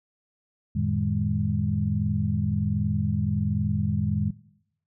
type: tone cluster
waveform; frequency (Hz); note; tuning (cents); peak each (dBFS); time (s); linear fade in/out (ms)
sine; 90.3 / 111.6 / 154.1 / 203.7; F#2 / A2 / D#3 / G#3; -42 / +25 / -16 / -33; -28; 0.75-4.31; 10
effects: noise-tail reverb RT60 0.8 s tail -20 dB re dry

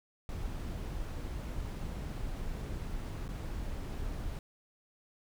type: noise with dropouts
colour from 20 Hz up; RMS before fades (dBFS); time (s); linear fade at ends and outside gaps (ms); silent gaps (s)
brown; -38; 0.29-4.39; 1; 3.28-3.289
effects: none

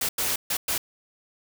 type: noise bursts at uneven times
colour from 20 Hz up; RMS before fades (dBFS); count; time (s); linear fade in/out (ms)
white; -26; 4; 0.01-0.09 / 0.18-0.36 / 0.5-0.57 / 0.68-0.78; 5
effects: none

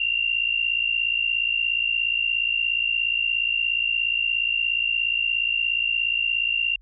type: tone pair together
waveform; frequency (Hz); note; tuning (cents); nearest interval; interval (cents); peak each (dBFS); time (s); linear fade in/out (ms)
sine; 2737 / 2794; F7 / F7; -36 / 0; unison; 36; -24 / -23; 0-6.76; 5
effects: added 44 Hz sine -49 dBFS peak until 6.81 s

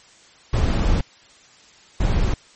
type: noise bursts at uneven times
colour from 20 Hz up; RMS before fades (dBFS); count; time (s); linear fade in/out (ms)
brown; -18; 2; 0.53-1.01 / 2-2.34; 5
effects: white hiss -50 dBFS RMS until 2.55 s + MP3 32 kbps

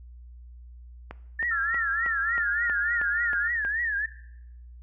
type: click train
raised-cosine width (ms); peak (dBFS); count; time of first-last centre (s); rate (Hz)
0.5; -22; 9; 1.11-3.65; 3.15
type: tone with vibrato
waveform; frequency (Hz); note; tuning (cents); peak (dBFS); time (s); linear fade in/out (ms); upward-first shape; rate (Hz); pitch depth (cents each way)
sine; 1760; A6; 0; -25; 1.39-4.06; 5; triangle; 3.4; 180
type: tone with pitch glide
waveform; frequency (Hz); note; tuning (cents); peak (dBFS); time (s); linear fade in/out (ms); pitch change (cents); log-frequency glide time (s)
sine; 1365 to 1423; F6 to F6; -40 to +32; -28; 1.51-3.48; 5; +72; 2.23-2.48
effects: noise-tail reverb RT60 0.8 s tail -17 dB re dry + added 60 Hz sine -43 dBFS peak until 4.82 s

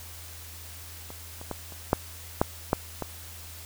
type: clicks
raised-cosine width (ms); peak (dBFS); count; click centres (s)
1; -27 / -27 / -17 / -30 / -6 / -6 / -7 / -16; 8; 1.104 / 1.414 / 1.513 / 1.723 / 1.931 / 2.415 / 2.731 / 3.023
effects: added 83 Hz sine -45 dBFS peak until 3.65 s + white hiss -45 dBFS RMS until 3.65 s

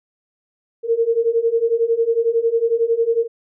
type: beating tone pair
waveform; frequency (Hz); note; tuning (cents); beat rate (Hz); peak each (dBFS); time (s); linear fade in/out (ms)
sine; 454.2 / 465.2; A#4 / A#4; -45 / -4; 11; -19 / -17; 0.83-3.28; 50
effects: none

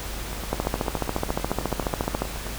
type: two click trains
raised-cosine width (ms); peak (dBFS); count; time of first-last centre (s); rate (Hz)
1; -9 / -19; 25 / 21; 0.53-2.22 / 0.33-2.467; 14.2 / 9.36
effects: added 50 Hz sine -34 dBFS peak until 2.58 s + pink hiss -35 dBFS RMS until 2.58 s

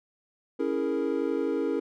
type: chord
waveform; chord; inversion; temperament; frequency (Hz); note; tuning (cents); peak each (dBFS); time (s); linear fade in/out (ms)
triangle; A# half-diminished seventh; first; equal; 277.2 / 329.6 / 415.3 / 466.2; C#4 / E4 / G#4 / A#4; 0 / 0 / 0 / 0; -29; 0.59-1.8; 10
effects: none

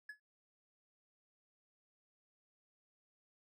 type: tone with exponential decay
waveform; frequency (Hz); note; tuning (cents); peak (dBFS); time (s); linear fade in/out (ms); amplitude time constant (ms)
triangle; 1700; G#6; +40; -40; 0.09-0.2; 5; 22
effects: none

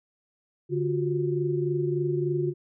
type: tone cluster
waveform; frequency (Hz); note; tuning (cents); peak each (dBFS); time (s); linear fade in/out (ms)
sine; 144.6 / 355.2 / 378.6; D3 / F4 / F#4; -27 / +29 / +40; -28 / -26 / -33; 0.69-2.54; 50
effects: none

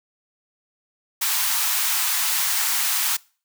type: high-pass noise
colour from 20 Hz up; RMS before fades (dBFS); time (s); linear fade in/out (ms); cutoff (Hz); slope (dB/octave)
white; -22; 1.21-3.17; 10; 780; 48
effects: noise-tail reverb RT60 0.4 s tail -24 dB re dry

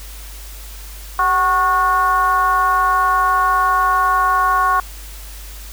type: tone with frequency modulation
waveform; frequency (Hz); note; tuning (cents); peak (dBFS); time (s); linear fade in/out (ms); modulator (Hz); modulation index
sine; 1100; C#6; -14; -12; 1.19-4.8; 2; 351; 0.81
effects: added 50 Hz sine -32 dBFS peak until 5.72 s + white hiss -38 dBFS RMS until 5.72 s

